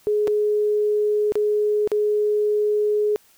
sine tone with dropouts, 420 Hz, G#4, 19 cents sharp, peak -17 dBFS, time 0.07-3.16 s, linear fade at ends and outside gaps 0 ms, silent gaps 0.273-0.278 / 1.321-1.355 / 1.875-1.917 s, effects white hiss -56 dBFS RMS until 3.37 s

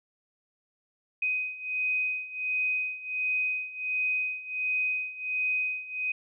sine beating tone pair, 2507 / 2508.4 Hz, D#7 / D#7, +12 / +13 cents, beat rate 1.4 Hz, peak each -32 / -29 dBFS, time 1.22-6.12 s, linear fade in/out 5 ms, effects none

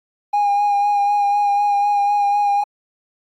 triangle tone with vibrato, 816 Hz, G#5, 31 cents flat, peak -11 dBFS, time 0.33-2.64 s, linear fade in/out 10 ms, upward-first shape sine, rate 4 Hz, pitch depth 20 cents each way, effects tanh soft clip ceiling -9 dBFS + AAC 64 kbps

